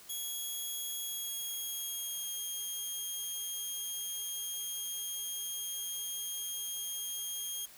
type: tone with pitch glide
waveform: 5% pulse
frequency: 3322 to 3239 Hz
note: G#7 to G#7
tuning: 0 to -44 cents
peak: -29 dBFS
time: 0.09-7.66 s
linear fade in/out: 10 ms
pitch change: -44 cents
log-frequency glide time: 0.99-2.33 s
effects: white hiss -55 dBFS RMS until 7.77 s